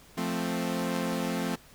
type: chord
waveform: sawtooth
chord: F major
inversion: none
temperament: equal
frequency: 174.61 / 220 / 261.6 Hz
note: F3 / A3 / C4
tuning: 0 / 0 / 0 cents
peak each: -29 dBFS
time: 0.17-1.56 s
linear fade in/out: 10 ms
effects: pink hiss -55 dBFS RMS until 1.74 s